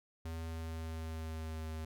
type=tone with pitch glide; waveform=square; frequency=81.8 to 79.33 Hz; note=E2 to D#2; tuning=-13 to +34 cents; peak=-40 dBFS; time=0.25-1.85 s; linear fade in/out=5 ms; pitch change=-53 cents; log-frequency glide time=0.35-1.68 s; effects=none